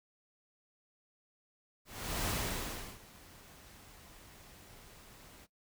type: noise with ADSR envelope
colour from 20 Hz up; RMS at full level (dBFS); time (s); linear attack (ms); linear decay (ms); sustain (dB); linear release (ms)
pink; -34; 1.85-5.47; 410; 720; -22; 35
effects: noise-tail reverb RT60 0.1 s tail -17 dB re dry